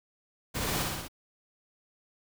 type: noise with echo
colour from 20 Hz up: pink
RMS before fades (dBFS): -33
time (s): 0.54-0.84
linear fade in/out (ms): 20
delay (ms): 61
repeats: 4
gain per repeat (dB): -2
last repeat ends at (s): 1.084
effects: none